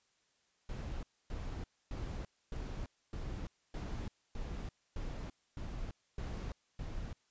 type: noise bursts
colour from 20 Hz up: brown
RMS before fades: -41 dBFS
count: 11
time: 0.69-7.13 s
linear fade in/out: 2 ms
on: 340 ms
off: 270 ms
effects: white hiss -75 dBFS RMS until 7.3 s + resampled to 16000 Hz